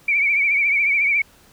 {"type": "tone with vibrato", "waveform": "sine", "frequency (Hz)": 2289, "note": "D7", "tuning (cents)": -45, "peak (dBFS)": -15, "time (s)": [0.08, 1.22], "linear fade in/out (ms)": 5, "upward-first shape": "triangle", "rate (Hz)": 14, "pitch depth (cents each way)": 86, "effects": ["pink hiss -52 dBFS RMS until 1.52 s"]}